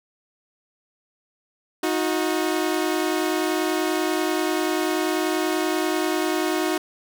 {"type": "tone pair together", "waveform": "sawtooth", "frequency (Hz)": [313.3, 363.6], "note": ["D#4", "F#4"], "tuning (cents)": [12, -30], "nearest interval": "minor third", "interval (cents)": 258, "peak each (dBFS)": -20, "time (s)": [1.83, 6.78], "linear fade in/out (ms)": 5, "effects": []}